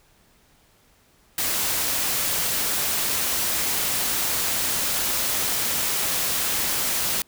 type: noise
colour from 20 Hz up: white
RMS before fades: -24 dBFS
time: 1.38-7.22 s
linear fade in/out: 2 ms
effects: pink hiss -59 dBFS RMS until 7.27 s